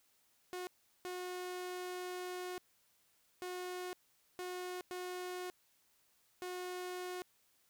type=tone bursts at uneven times; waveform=sawtooth; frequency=362.4 Hz; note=F#4; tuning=36 cents flat; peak=-37 dBFS; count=6; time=0.53-0.67 / 1.05-2.58 / 3.42-3.93 / 4.39-4.81 / 4.91-5.5 / 6.42-7.22 s; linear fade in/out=0 ms; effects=white hiss -73 dBFS RMS until 7.69 s